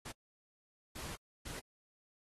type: noise bursts at uneven times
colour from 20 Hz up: pink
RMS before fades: -45 dBFS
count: 3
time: 0.05-0.12 / 0.95-1.16 / 1.45-1.6 s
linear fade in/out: 10 ms
effects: AAC 32 kbps